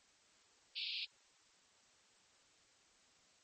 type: band-pass noise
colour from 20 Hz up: white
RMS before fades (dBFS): -43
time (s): 0.75-1.06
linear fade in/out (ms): 20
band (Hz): 2400 to 4800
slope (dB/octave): 96
effects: white hiss -69 dBFS RMS until 3.43 s + MP3 32 kbps